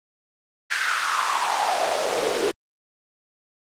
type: noise with high-pass filter sweep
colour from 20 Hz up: pink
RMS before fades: -22 dBFS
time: 0.7-2.52 s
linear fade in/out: 20 ms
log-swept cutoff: 1700 to 380 Hz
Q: 5.1
effects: low-pass 7000 Hz 12 dB/octave + Opus 24 kbps